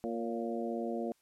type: harmonic tone with a mistuned harmonic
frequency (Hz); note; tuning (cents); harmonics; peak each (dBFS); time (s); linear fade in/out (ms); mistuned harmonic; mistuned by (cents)
116.4; A#2; -2; 2 / 3 / 4 / 5 / 6; -37 / -39 / -40 / -41 / -42; 0.04-1.12; 0; 5; -41
effects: white hiss -72 dBFS RMS until 1.21 s + low-pass 12000 Hz 12 dB/octave